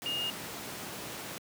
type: tone in noise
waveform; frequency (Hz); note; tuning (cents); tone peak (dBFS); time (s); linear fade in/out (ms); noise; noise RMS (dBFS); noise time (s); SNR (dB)
sine; 2842; F7; +30; -31; 0.06-0.3; 0; pink; -40; 0.02-1.38; +6
effects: high-pass 150 Hz 12 dB/octave